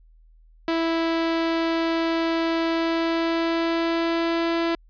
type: tone with pitch glide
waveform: sawtooth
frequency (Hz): 329.6 to 334.4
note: E4 to E4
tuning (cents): 0 to +25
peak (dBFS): -17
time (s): 0.68-4.75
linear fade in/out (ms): 2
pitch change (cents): +25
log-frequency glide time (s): 2.71-4.55
effects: added 40 Hz sine -50 dBFS peak until 4.89 s + resampled to 11025 Hz